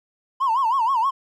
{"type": "tone with vibrato", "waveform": "triangle", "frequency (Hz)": 987.8, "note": "B5", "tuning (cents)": 0, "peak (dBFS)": -14, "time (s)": [0.4, 1.11], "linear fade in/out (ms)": 20, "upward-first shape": "sine", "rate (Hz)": 6.3, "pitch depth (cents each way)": 200, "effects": ["tanh soft clip ceiling -14 dBFS"]}